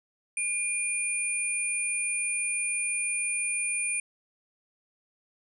sine tone pair together, 2414 / 9220 Hz, D7 / D9, +47 / -33 cents, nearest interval octave + major seventh, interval 2320 cents, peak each -30 / -29 dBFS, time 0.37-4 s, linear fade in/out 2 ms, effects none

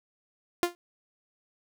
sawtooth tone with exponential decay, 349.2 Hz, F4, in tune, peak -15 dBFS, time 0.63-0.75 s, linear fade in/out 0 ms, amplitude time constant 26 ms, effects none

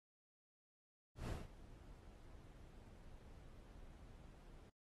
brown noise with ADSR envelope, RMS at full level -41 dBFS, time 1.15-4.7 s, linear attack 130 ms, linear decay 190 ms, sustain -18 dB, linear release 8 ms, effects AAC 32 kbps

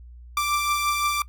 sawtooth beating tone pair, 1174.7 / 1180.5 Hz, D6 / D6, 0 / +9 cents, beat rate 5.8 Hz, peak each -19 / -26 dBFS, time 0.37-1.22 s, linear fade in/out 2 ms, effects noise-tail reverb RT60 0.1 s tail -20 dB re dry + added 60 Hz sine -41 dBFS peak until 1.28 s

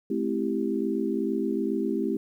sine chord, A minor seventh, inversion none, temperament equal with one note detuned, 214.7 / 261.6 / 329.6 / 392 Hz, A3 / C4 / E4 / G4, -42 / 0 / 0 / 0 cents, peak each -30 dBFS, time 0.1-2.17 s, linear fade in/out 5 ms, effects 10-bit

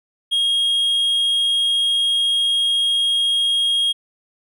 triangle tone, 3262 Hz, G#7, 32 cents flat, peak -14 dBFS, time 0.31-3.93 s, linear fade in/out 20 ms, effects none

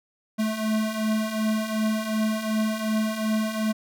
square beating tone pair, 215.6 / 218.3 Hz, A3 / A3, -35 / -13 cents, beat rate 2.7 Hz, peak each -30 / -25 dBFS, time 0.38-3.73 s, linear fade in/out 20 ms, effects none

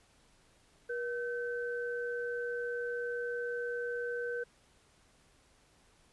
sine tone pair together, 479.8 / 1534 Hz, A#4 / G6, +50 / -38 cents, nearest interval octave + minor sixth, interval 2012 cents, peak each -35 / -39 dBFS, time 0.89-4.44 s, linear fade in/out 10 ms, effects pink hiss -66 dBFS RMS until 6.12 s + resampled to 24000 Hz

